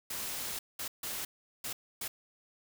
white noise bursts at uneven times, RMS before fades -38 dBFS, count 5, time 0.1-0.59 / 0.79-0.88 / 1.03-1.25 / 1.64-1.73 / 2.01-2.08 s, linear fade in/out 5 ms, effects none

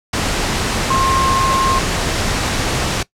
sine tone in noise, 1066 Hz, C6, 32 cents sharp, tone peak -14 dBFS, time 0.9-1.79 s, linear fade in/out 5 ms, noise pink, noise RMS -18 dBFS, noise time 0.13-3.03 s, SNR +1 dB, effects noise-tail reverb RT60 0.1 s tail -20 dB re dry + low-pass 8000 Hz 12 dB/octave

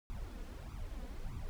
brown noise with flanger, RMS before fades -43 dBFS, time 0.1-1.49 s, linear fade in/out 0 ms, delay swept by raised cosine 0.82 to 4.12 ms, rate 1.6 Hz, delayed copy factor +0.8, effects none

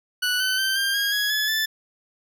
20% pulse tone with pitch steps, 1480 / 1516.3 / 1553.6 / 1591.7 / 1630.8 / 1670.9 / 1711.9 / 1753.9 Hz, F#6 / F#6 / G6 / G6 / G#6 / G#6 / A6 / A6, 0 / +42 / -16 / +26 / -32 / +10 / -48 / -6 cents, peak -16 dBFS, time 0.22-1.66 s, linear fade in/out 10 ms, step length 180 ms, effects none

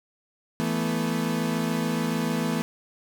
35% pulse chord, E suspended fourth, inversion none, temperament equal with one note detuned, 165.29 / 220 / 246.9 Hz, E3 / A3 / B3, +5 / 0 / 0 cents, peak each -27 dBFS, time 0.6-2.62 s, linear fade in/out 0 ms, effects none

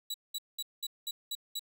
sawtooth tone bursts, 3914 Hz, B7, 16 cents flat, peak -31 dBFS, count 7, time 0.1-1.594 s, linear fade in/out 5 ms, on 42 ms, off 200 ms, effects none

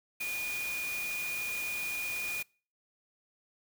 sine tone in noise, 2446 Hz, D#7, 30 cents flat, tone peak -33 dBFS, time 0.2-2.43 s, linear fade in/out 10 ms, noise white, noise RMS -41 dBFS, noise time 0.2-2.43 s, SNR +5 dB, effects noise-tail reverb RT60 0.4 s tail -25 dB re dry

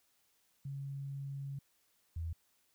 sine tone pair in turn, 138.59 / 82.41 Hz, C#3 / E2, 0 / 0 cents, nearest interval major sixth, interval 900 cents, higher first, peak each -39 / -36 dBFS, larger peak second, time 0.65-1.59 / 2.16-2.33 s, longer first, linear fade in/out 5 ms, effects white hiss -74 dBFS RMS until 2.74 s

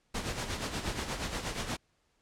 pink noise with tremolo, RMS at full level -33 dBFS, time 0.14-1.77 s, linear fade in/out 10 ms, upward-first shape sine, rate 8.4 Hz, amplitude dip 60%, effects pink hiss -73 dBFS RMS until 2.21 s + low-pass 8000 Hz 12 dB/octave

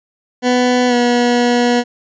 20% pulse tone with pitch glide, 248.5 to 242.1 Hz, B3 to B3, +11 to -34 cents, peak -6 dBFS, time 0.42-1.84 s, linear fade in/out 50 ms, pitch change -45 cents, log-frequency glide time 0.88-0.94 s, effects resampled to 16000 Hz

